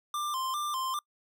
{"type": "tone with vibrato", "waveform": "square", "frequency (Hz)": 1115, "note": "C#6", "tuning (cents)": 10, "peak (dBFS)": -31, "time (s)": [0.14, 0.99], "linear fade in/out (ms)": 2, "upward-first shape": "square", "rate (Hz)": 2.5, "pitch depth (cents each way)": 110, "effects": ["noise-tail reverb RT60 0.1 s tail -26 dB re dry"]}